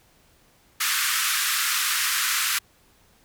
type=band-pass noise; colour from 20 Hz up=pink; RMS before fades=-24 dBFS; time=0.8-2.59 s; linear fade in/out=10 ms; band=1200 to 16000 Hz; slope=48 dB/octave; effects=pink hiss -59 dBFS RMS until 3.24 s